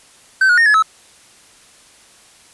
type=tone with pitch steps; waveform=triangle; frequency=1540 / 1447 / 1842 / 1703 / 1296 Hz; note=G6 / F#6 / A#6 / G#6 / E6; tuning=-31 / -39 / -21 / +43 / -30 cents; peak=-7 dBFS; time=0.41-0.825 s; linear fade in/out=5 ms; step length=83 ms; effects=white hiss -47 dBFS RMS until 2.53 s + resampled to 24000 Hz